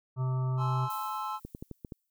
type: harmonic tone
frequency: 129.1 Hz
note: C3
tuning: 23 cents flat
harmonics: 1 / 3 / 5 / 7 / 9 / 10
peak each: -27 / -45 / -47 / -45 / -45 / -53 dBFS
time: 0.16-0.89 s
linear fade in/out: 50 ms
type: chord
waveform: triangle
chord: Ab augmented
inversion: none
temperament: equal with one note detuned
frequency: 852.5 / 1046.5 / 1318.5 Hz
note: Ab5 / C6 / E6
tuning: +45 / 0 / 0 cents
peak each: -35 dBFS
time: 0.57-1.4 s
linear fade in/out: 50 ms
type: noise with exponential decay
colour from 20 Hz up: violet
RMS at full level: -43 dBFS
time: 0.9-2.1 s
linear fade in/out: 2 ms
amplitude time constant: 260 ms
type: clicks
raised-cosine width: 3 ms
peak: -27 dBFS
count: 6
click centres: 1.45 / 1.549 / 1.625 / 1.713 / 1.848 / 1.922 s
effects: none